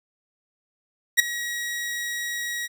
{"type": "tone with ADSR envelope", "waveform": "sawtooth", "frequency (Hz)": 1906, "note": "A#6", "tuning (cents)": 38, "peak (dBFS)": -7, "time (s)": [1.17, 2.68], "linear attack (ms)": 26, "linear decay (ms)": 8, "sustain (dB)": -17, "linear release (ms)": 29, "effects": []}